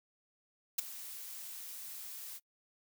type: noise with ADSR envelope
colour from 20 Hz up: blue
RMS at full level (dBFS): -29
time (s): 0.78-2.4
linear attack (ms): 10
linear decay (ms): 11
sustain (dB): -17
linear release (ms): 39
effects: noise-tail reverb RT60 0.1 s tail -24 dB re dry